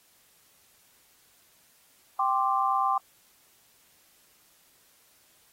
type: chord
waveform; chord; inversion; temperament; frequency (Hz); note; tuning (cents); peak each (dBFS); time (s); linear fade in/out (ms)
sine; G suspended fourth; none; equal; 784 / 1046.5 / 1174.7; G5 / C6 / D6; 0 / 0 / 0; -27; 2.19-2.98; 5
effects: white hiss -62 dBFS RMS until 5.52 s + AAC 48 kbps